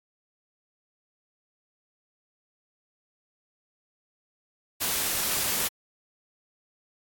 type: noise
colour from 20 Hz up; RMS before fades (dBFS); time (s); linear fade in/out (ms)
white; -27; 4.8-5.69; 20
effects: AAC 64 kbps